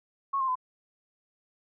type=tone with pitch steps; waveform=sine; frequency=1098 / 1056.3 / 1016.2 Hz; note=C#6 / C6 / B5; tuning=-17 / +16 / +49 cents; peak=-25 dBFS; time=0.33-0.555 s; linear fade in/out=10 ms; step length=75 ms; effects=none